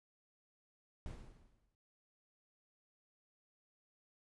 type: noise with exponential decay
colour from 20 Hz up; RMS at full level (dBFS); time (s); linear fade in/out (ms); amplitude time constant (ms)
brown; -44; 1.06-1.75; 1; 150
effects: resampled to 24000 Hz